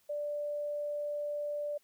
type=tone; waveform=sine; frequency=587.3 Hz; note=D5; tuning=in tune; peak=-33 dBFS; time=0.09-1.78 s; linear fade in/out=10 ms; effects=white hiss -70 dBFS RMS until 1.83 s